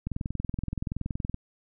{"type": "click train", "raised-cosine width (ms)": 5, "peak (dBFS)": -18, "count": 28, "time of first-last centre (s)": [0.07, 1.344], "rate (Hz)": 21.2, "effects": []}